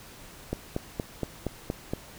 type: click train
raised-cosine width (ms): 2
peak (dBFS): -15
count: 7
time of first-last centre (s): 0.53-1.935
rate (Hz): 4.27
effects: pink hiss -48 dBFS RMS until 2.18 s